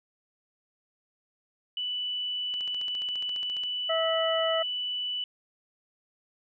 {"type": "tone", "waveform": "sine", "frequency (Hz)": 2973, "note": "F#7", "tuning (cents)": 8, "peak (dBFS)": -29, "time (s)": [1.77, 5.24], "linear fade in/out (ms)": 2}
{"type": "click train", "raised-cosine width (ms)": 0.2, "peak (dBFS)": -28, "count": 17, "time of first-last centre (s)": [2.54, 3.636], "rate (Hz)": 14.6}
{"type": "harmonic tone", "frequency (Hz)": 651, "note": "E5", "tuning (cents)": -22, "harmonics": [1, 2, 3], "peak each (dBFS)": [-26, -32, -36], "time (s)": [3.89, 4.63], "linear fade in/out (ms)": 10}
{"effects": []}